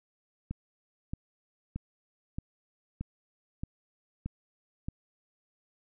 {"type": "click train", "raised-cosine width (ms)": 5, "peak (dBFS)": -22, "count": 8, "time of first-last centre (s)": [0.51, 4.885], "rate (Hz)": 1.6, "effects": []}